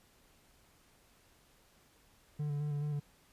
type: tone with vibrato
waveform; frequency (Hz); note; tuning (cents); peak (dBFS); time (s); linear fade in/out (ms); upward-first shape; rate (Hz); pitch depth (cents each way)
triangle; 146.83; D3; 0; -31; 2.39-3; 10; square; 4.7; 22
effects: pink hiss -66 dBFS RMS until 3.32 s + resampled to 32000 Hz